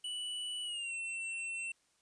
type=tone with pitch glide; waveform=square; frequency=2960 to 2699 Hz; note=F#7 to E7; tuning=0 to +40 cents; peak=-38 dBFS; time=0.04-1.72 s; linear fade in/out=5 ms; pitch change=-160 cents; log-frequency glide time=0.63-0.94 s; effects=white hiss -73 dBFS RMS until 2.01 s + resampled to 22050 Hz